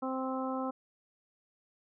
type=harmonic tone; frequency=261.6 Hz; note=C4; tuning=in tune; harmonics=1 / 2 / 3 / 4 / 5; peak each=-35 / -38 / -40 / -41 / -42 dBFS; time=0.02-0.71 s; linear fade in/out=10 ms; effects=none